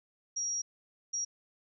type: tone bursts at uneven times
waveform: sine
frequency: 5680 Hz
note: F8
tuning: 28 cents sharp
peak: -31 dBFS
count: 2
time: 0.36-0.62 / 1.13-1.25 s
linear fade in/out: 10 ms
effects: none